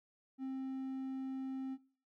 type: tone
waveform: triangle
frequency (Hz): 264.6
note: C4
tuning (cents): +20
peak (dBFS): -36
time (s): 0.38-1.78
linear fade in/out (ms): 50
effects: noise-tail reverb RT60 0.4 s tail -18 dB re dry